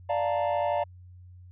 triangle chord, Bb major seventh, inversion first, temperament equal, 587.3 / 698.5 / 880 / 932.3 Hz, D5 / F5 / A5 / Bb5, 0 / 0 / 0 / 0 cents, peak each -26 / -27 / -31 / -31 dBFS, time 0.09-0.84 s, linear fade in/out 10 ms, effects added 90 Hz sine -46 dBFS peak until 1.51 s + resampled to 8000 Hz

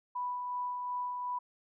sine tone with tremolo, 987.8 Hz, B5, in tune, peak -32 dBFS, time 0.15-1.39 s, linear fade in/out 10 ms, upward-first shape sine, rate 2.7 Hz, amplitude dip 30%, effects none

